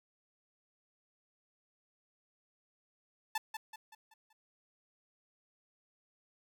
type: tone with echo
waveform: sawtooth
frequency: 880 Hz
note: A5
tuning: in tune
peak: -28 dBFS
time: 3.35-3.38 s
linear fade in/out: 5 ms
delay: 190 ms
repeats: 5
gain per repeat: -7 dB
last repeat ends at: 4.33 s
effects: none